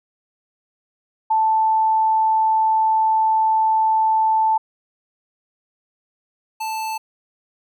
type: tone pair in turn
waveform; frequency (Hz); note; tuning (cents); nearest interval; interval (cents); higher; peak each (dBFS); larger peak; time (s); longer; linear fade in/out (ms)
sine / square; 880 / 880; A5 / A5; 0 / 0; unison; 0; neither; -14 / -24; first; 1.3-4.58 / 6.6-6.98; first; 10
effects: none